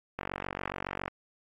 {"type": "click train", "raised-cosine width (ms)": 0.5, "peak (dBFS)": -18, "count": 43, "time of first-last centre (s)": [0.19, 1.08], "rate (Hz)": 47.2, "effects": ["AAC 32 kbps"]}